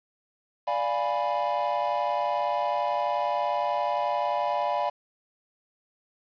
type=chord; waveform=triangle; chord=D diminished seventh; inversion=none; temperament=equal; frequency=587.3 / 698.5 / 830.6 / 987.8 Hz; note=D5 / F5 / Ab5 / Cb6; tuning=0 / 0 / 0 / 0 cents; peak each=-28 dBFS; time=0.67-4.9 s; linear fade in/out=10 ms; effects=resampled to 11025 Hz + 8-bit